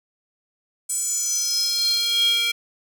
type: tone with high-pass filter sweep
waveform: square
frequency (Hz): 466.2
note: A#4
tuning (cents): 0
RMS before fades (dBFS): -22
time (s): 0.89-2.52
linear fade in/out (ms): 10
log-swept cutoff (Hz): 8300 to 2700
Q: 7.3
effects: none